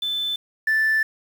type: tone pair in turn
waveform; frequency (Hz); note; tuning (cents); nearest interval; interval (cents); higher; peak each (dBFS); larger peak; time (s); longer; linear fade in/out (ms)
sine; 3520 / 1760; A7 / A6; 0 / 0; octave; 1200; first; -22 / -15; second; 0.02-0.36 / 0.67-1.03; second; 5
effects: tanh soft clip ceiling -15 dBFS + 7-bit